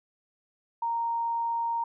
sine tone, 929 Hz, A#5, 6 cents flat, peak -26 dBFS, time 0.82-1.84 s, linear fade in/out 5 ms, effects none

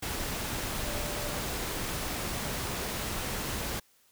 sine tone in noise, 587.3 Hz, D5, in tune, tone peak -41 dBFS, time 0.84-1.39 s, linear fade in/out 10 ms, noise pink, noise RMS -34 dBFS, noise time 0.02-3.8 s, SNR -10 dB, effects white hiss -65 dBFS RMS until 4.11 s

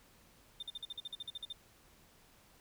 sine tone bursts, 3601 Hz, A7, 39 cents sharp, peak -37 dBFS, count 13, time 0.6-1.527 s, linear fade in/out 5 ms, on 27 ms, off 48 ms, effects tanh soft clip ceiling -38 dBFS + pink hiss -64 dBFS RMS until 2.6 s

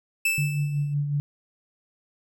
45% pulse tone with exponential decay, 2637 Hz, E7, in tune, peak -19 dBFS, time 0.25-0.94 s, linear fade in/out 5 ms, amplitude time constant 150 ms
sine tone with tremolo, 144.7 Hz, D3, 25 cents flat, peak -21 dBFS, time 0.38-1.2 s, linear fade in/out 0 ms, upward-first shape sine, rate 5.4 Hz, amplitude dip 45%
effects none

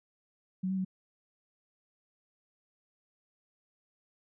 sine tone with pitch steps, 186.6 / 190.6 / 187.4 Hz, F#3 / G3 / F#3, +15 / -48 / +22 cents, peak -29 dBFS, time 0.63-0.849 s, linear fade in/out 10 ms, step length 73 ms, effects none

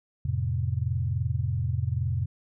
sine chord, F major, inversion none, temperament equal, 87.31 / 110 / 130.81 Hz, F2 / A2 / C3, 0 / 0 / 0 cents, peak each -29 dBFS, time 0.25-2.26 s, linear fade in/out 5 ms, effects none

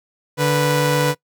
sawtooth tone pair together, 146.33 / 492.2 Hz, D3 / B4, -6 / -6 cents, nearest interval octave + major sixth, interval 2100 cents, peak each -14 dBFS, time 0.37-1.15 s, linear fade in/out 50 ms, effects noise-tail reverb RT60 0.1 s tail -22 dB re dry

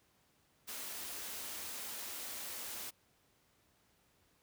white band-stop noise, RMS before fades -44 dBFS, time 0.67-2.91 s, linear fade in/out 20 ms, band 100 to 190 Hz, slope 96 dB/octave, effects pink hiss -72 dBFS RMS until 4.42 s + high-pass 60 Hz 12 dB/octave

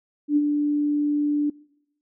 sine tone with ADSR envelope, 293.7 Hz, D4, in tune, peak -14 dBFS, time 0.28-1.5 s, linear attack 84 ms, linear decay 44 ms, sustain -5 dB, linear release 6 ms, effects noise-tail reverb RT60 0.8 s tail -24 dB re dry

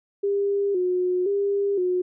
sine tone with vibrato, 381.4 Hz, G4, 47 cents flat, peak -20 dBFS, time 0.23-2.02 s, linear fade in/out 10 ms, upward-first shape square, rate 0.97 Hz, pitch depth 87 cents each way, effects none

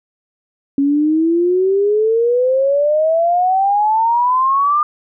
sine exponential sweep, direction up, 275.2 to 1214 Hz, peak -11 dBFS, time 0.78-4.83 s, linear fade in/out 2 ms, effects none

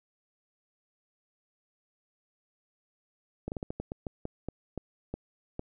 slowing click train, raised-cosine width 2 ms, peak -21 dBFS, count 13, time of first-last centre 3.48-5.594 s, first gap 39 ms, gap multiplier 1.25, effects none

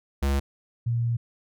square / sine tone pair in turn, 69.3 / 117.66 Hz, C#2 / A#2, 0 / +17 cents, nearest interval major sixth, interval 917 cents, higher second, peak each -22 dBFS, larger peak neither, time 0.22-0.4 / 0.86-1.17 s, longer second, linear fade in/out 10 ms, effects none

